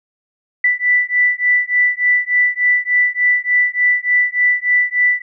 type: beating tone pair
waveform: sine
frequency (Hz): 1975.5 / 1978.9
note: B6 / B6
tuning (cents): 0 / +3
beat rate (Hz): 3.4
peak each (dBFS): -15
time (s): 0.64-5.22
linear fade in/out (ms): 5
effects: none